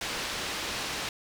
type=low-pass noise; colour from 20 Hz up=white; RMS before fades=-34 dBFS; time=0.01-1.09 s; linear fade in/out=2 ms; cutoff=4400 Hz; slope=12 dB/octave; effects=none